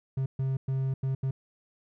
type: tone bursts at uneven times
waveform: triangle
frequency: 133.2 Hz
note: C3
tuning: 31 cents sharp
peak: -24 dBFS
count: 5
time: 0.17-0.26 / 0.39-0.57 / 0.68-0.94 / 1.03-1.15 / 1.23-1.31 s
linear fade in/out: 5 ms
effects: none